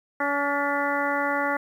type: harmonic tone with a mistuned harmonic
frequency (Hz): 284.4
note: C#4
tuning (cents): +45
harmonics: 1 / 2 / 3 / 4 / 5 / 6 / 7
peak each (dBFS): -31 / -29 / -29 / -31 / -29 / -32 / -32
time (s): 0.2-1.57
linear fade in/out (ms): 5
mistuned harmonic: 6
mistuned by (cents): +50
effects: 9-bit